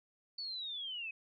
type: linear sweep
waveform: sine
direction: down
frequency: 4516 to 2516 Hz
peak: -39 dBFS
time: 0.38-1.11 s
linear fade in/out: 5 ms
effects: none